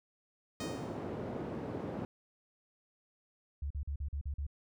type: tone with exponential decay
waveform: 5% pulse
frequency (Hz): 622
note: D#5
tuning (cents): -1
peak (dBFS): -30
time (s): 0.6-1.16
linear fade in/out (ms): 5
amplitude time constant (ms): 120
type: band-pass noise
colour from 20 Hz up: white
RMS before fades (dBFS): -40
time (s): 0.6-2.05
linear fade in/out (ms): 0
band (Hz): 110 to 410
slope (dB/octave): 12
type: tone bursts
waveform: sine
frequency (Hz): 71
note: C#2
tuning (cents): +42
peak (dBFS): -34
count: 7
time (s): 3.62-4.467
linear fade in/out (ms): 5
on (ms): 85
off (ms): 42
effects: none